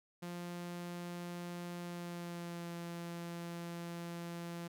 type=tone with pitch glide; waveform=sawtooth; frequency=174.61 to 171.02 Hz; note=F3 to F3; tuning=0 to -36 cents; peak=-38 dBFS; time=0.22-4.68 s; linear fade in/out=10 ms; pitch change=-36 cents; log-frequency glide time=1.79-2.71 s; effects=none